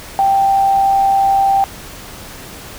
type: tone with amplitude modulation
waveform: sine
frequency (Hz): 784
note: G5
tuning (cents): 0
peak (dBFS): -8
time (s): 0.19-1.64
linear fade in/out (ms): 0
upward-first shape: sine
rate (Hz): 111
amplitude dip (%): 30
effects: pink hiss -33 dBFS RMS until 2.78 s